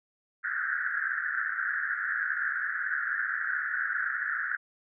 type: band-pass noise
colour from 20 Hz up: pink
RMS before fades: -31 dBFS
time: 0.43-4.57 s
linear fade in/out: 20 ms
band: 1400 to 1800 Hz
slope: 96 dB/octave
effects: none